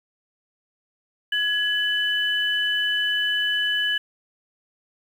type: tone pair together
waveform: sine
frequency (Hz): 1679 / 2992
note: G#6 / F#7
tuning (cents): +18 / +19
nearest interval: minor seventh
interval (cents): 1001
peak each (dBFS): -23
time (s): 1.32-3.98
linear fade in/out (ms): 5
effects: 8-bit